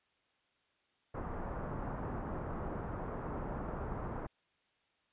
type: low-pass noise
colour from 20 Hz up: pink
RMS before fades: -40 dBFS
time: 1.14-4.27 s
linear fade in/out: 10 ms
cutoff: 1300 Hz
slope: 24 dB/octave
effects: white hiss -75 dBFS RMS until 5.12 s + resampled to 8000 Hz